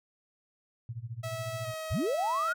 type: tone with tremolo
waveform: sine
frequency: 116.54 Hz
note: A#2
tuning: in tune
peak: -33 dBFS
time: 0.89-1.74 s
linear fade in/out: 0 ms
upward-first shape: sine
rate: 14 Hz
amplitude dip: 90%
type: tone with vibrato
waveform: sawtooth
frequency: 643 Hz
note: E5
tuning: 43 cents flat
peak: -32 dBFS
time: 1.23-2.53 s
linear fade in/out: 10 ms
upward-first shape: square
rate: 1.2 Hz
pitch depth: 20 cents each way
type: linear sweep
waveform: sine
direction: up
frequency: 44.19 to 1480 Hz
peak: -27 dBFS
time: 1.9-2.54 s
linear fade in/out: 20 ms
effects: none